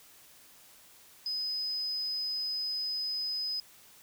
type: tone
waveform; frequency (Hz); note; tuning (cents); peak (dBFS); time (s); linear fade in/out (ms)
sine; 5030; D#8; +18; -31; 1.26-3.6; 2
effects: white hiss -57 dBFS RMS until 4.02 s